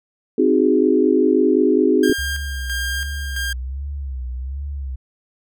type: chord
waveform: sine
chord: Ab dominant seventh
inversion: first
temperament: equal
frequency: 261.6 / 311.1 / 370 / 415.3 Hz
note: C4 / Eb4 / Gb4 / Ab4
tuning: 0 / 0 / 0 / 0 cents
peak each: -18 dBFS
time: 0.38-2.13 s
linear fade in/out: 5 ms
type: tone with tremolo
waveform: sawtooth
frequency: 1605 Hz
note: G6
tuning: 40 cents sharp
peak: -19 dBFS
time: 2.03-3.53 s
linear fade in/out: 5 ms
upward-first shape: square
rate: 1.5 Hz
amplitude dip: 55%
type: click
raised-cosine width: 5 ms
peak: -18 dBFS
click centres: 2.098 s
type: tone with vibrato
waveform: sine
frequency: 66.5 Hz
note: C2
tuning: 29 cents sharp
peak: -24 dBFS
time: 2.18-4.96 s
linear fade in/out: 10 ms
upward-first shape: sine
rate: 1.3 Hz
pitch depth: 120 cents each way
effects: none